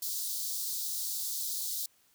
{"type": "high-pass noise", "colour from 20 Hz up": "white", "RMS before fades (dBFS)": -35, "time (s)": [0.02, 1.86], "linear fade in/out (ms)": 5, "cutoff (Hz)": 3800, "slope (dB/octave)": 48, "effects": ["white hiss -67 dBFS RMS until 2.14 s"]}